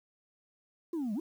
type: exponential two-way sweep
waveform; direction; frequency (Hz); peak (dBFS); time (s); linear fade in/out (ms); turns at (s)
sine; down then up; 355.7 to 196 to 355.7; -29; 0.93-1.2; 5; 1.14
effects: tanh soft clip ceiling -30 dBFS + 10-bit